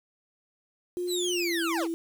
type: tone with pitch glide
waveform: sine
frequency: 355.9 to 332.1 Hz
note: F4 to E4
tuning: +33 to +13 cents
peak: -28 dBFS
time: 0.97-1.94 s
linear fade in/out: 0 ms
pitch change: -120 cents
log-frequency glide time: 1.32-1.63 s
type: linear sweep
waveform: 25% pulse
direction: down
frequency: 4186 to 311.1 Hz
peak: -25 dBFS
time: 1.07-1.88 s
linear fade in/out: 50 ms
effects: 8-bit